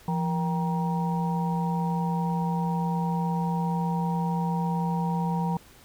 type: harmonic tone with a mistuned harmonic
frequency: 157.3 Hz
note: D#3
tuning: 19 cents sharp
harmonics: 1 / 3 / 5 / 6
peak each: -25 / -38 / -34 / -32 dBFS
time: 0.08-5.57 s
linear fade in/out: 2 ms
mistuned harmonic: 1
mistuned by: +140 cents
effects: pink hiss -53 dBFS RMS until 5.84 s